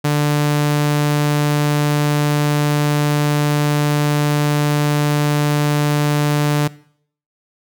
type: tone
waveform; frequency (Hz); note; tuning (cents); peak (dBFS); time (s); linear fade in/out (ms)
sawtooth; 147.5; D3; +8; -10; 0.04-6.68; 10
effects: noise-tail reverb RT60 0.6 s tail -20 dB re dry